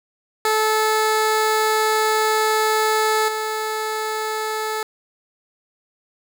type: tone with level steps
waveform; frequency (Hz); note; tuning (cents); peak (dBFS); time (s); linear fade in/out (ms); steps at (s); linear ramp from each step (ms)
15% pulse; 434.5; A4; -22; -10 / -16; 0.45-4.83; 2; 3.28; 5
effects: none